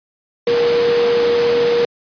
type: tone in noise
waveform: sine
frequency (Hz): 474.9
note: A#4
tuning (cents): +32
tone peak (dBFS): -12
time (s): 0.47-1.85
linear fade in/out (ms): 2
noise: pink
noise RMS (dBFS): -22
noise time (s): 0.47-1.85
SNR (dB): +7
effects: high-pass 200 Hz 12 dB/octave + resampled to 11025 Hz